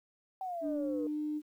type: exponential sweep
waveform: sine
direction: down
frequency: 771 to 466.2 Hz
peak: -35 dBFS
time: 0.41-1.07 s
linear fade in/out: 2 ms
type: tone with pitch glide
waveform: sine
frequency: 293.9 to 301.5 Hz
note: D4 to D4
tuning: +1 to +46 cents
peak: -32 dBFS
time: 0.61-1.42 s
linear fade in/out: 50 ms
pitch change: +45 cents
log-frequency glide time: 0.77-1.18 s
effects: tanh soft clip ceiling -24 dBFS + 11-bit